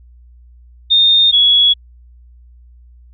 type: tone pair in turn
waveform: sine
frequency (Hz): 3655 / 3362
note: A#7 / G#7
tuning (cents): -35 / +20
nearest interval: minor second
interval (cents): 145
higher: first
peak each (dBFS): -7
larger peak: neither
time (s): 0.9-1.32 / 1.32-1.74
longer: neither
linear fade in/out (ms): 20
effects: added 60 Hz sine -40 dBFS peak until 3.13 s